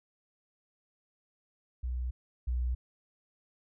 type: tone pair in turn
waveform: sine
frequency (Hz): 62 / 61.5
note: B1 / B1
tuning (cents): +7 / -7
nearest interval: unison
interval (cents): 14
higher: first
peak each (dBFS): -31 / -28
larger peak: second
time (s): 1.83-2.11 / 2.47-2.75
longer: neither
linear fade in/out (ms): 10
effects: none